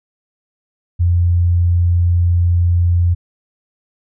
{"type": "tone", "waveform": "sine", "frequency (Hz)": 87.1, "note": "F2", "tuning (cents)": -4, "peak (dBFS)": -10, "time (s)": [0.99, 3.15], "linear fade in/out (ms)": 20, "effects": []}